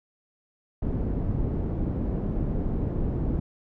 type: low-pass noise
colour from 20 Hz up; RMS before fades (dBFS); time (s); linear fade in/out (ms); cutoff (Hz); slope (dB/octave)
pink; -27; 0.82-3.4; 5; 330; 12
effects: none